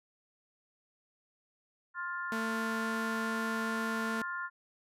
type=harmonic tone; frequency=351.7 Hz; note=F4; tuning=12 cents sharp; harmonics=3 / 4 / 5; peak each=-40 / -37 / -42 dBFS; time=1.94-4.5 s; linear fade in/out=50 ms
type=tone; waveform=sawtooth; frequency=224.4 Hz; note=A3; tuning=34 cents sharp; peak=-30 dBFS; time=2.32-4.22 s; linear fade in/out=2 ms
effects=resampled to 32000 Hz